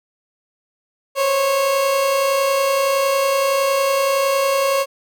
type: tone pair together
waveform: 30% pulse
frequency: 518 / 548.8 Hz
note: C5 / C#5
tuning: -17 / -17 cents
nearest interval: minor second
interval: 100 cents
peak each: -24 / -13 dBFS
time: 1.15-4.86 s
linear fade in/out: 50 ms
effects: none